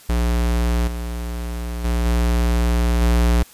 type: tone with level steps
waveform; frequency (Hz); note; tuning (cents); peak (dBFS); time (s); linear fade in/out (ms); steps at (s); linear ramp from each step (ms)
square; 59; A#1; +22; -17 / -25 / -18 / -16 / -14; 0.09-3.43; 5; 0.87 / 1.84 / 2.05 / 3.01; 10
effects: white hiss -46 dBFS RMS until 3.53 s + resampled to 32000 Hz